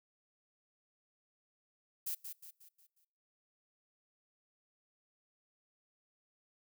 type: noise with echo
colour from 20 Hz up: violet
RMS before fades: -38 dBFS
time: 2.06-2.15 s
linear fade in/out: 10 ms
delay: 180 ms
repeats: 5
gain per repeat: -7 dB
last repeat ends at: 3.05 s
effects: noise-tail reverb RT60 0.9 s tail -26 dB re dry